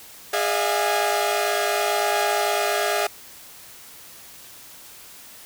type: tone cluster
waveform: sawtooth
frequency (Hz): 412.9 / 605 / 663 / 712 / 825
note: G#4 / D#5 / E5 / F5 / G#5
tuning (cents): -10 / -49 / +10 / +33 / -12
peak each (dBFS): -23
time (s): 0.33-3.07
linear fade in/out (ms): 5
effects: white hiss -44 dBFS RMS until 5.45 s